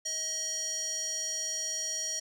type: tone with band-pass filter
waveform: square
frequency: 632 Hz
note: D#5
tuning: 27 cents sharp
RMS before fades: -34 dBFS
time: 0.05-2.2 s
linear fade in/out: 10 ms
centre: 5800 Hz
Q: 5.7
effects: none